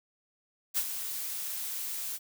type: noise with ADSR envelope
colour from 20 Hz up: blue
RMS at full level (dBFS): -27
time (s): 0.74-2.19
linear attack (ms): 34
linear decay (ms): 60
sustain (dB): -9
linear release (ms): 38
effects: none